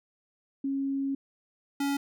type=tone pair in turn; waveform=sine / square; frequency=273.8 / 280.5 Hz; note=C#4 / C#4; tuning=-21 / +21 cents; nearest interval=unison; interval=42 cents; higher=second; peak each=-27 dBFS; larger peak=neither; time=0.64-1.15 / 1.8-1.97 s; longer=first; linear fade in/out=5 ms; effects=none